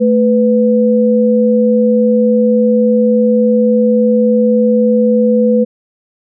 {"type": "tone pair together", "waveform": "sine", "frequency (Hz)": [220, 496.5], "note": ["A3", "B4"], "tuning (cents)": [0, 9], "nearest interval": "octave + major second", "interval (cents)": 1409, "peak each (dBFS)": -10, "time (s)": [0, 5.65], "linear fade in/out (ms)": 20, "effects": []}